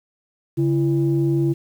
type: tone pair together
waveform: sine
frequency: 140.7 / 335.7 Hz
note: C#3 / E4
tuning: +26 / +32 cents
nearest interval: octave + minor third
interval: 1506 cents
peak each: -18 dBFS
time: 0.57-1.54 s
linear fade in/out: 20 ms
effects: tanh soft clip ceiling -10 dBFS + 8-bit